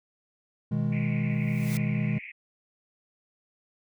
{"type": "chord", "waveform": "triangle", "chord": "G# minor", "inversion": "first", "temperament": "equal with one note detuned", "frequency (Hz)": [123.47, 157.1, 207.7], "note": ["B2", "D#3", "G#3"], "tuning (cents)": [0, 17, 0], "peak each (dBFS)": -27, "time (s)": [0.71, 2.19], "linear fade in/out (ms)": 10}
{"type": "band-pass noise", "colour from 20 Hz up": "white", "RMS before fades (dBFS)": -42, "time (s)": [0.92, 2.32], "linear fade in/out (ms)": 10, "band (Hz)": [2000, 2500], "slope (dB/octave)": 96}
{"type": "noise with exponential growth", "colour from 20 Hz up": "white", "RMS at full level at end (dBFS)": -37, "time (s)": [1.31, 1.77], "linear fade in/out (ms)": 0, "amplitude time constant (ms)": 98}
{"effects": []}